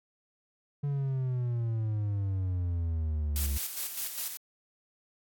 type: exponential sweep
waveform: triangle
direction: down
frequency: 144.6 to 68.4 Hz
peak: -26 dBFS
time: 0.83-3.58 s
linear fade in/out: 10 ms
type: noise with tremolo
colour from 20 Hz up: blue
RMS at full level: -33 dBFS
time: 3.36-4.37 s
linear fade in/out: 0 ms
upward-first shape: square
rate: 4.9 Hz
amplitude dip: 50%
effects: AAC 64 kbps